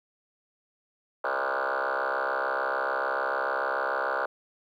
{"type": "tone with frequency modulation", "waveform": "sine", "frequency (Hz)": 1007, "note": "B5", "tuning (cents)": 33, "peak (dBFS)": -24, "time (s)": [1.24, 4.26], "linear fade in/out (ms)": 5, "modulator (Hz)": 66.8, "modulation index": 7.9, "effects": ["tanh soft clip ceiling -23 dBFS", "11-bit"]}